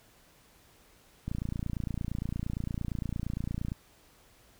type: click train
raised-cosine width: 5 ms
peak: -21 dBFS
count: 71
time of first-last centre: 1.28-3.719 s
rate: 28.7 Hz
effects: pink hiss -61 dBFS RMS until 4.59 s